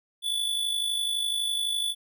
square tone with amplitude modulation, 3459 Hz, A7, 30 cents flat, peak -24 dBFS, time 0.22-1.95 s, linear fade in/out 50 ms, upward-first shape sine, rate 51.9 Hz, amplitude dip 50%, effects none

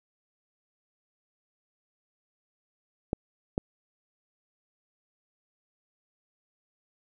clicks, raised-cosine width 2 ms, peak -13 dBFS, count 2, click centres 3.131 / 3.579 s, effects none

